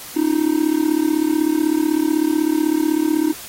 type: tone with amplitude modulation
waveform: triangle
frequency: 311.1 Hz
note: D#4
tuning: in tune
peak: -9 dBFS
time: 0.16-3.33 s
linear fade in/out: 10 ms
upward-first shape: sine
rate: 36 Hz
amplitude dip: 90%
effects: white hiss -35 dBFS RMS until 3.48 s + AAC 48 kbps